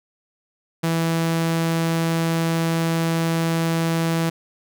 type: tone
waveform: sawtooth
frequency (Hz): 164.81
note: E3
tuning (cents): 0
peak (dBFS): -15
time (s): 0.83-4.3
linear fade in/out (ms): 10
effects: none